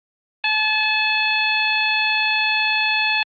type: harmonic tone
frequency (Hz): 862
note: A5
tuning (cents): -36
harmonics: 1 / 2 / 3 / 4 / 5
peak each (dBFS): -25 / -24 / -19 / -26 / -27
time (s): 0.44-3.23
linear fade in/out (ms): 2
effects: Opus 32 kbps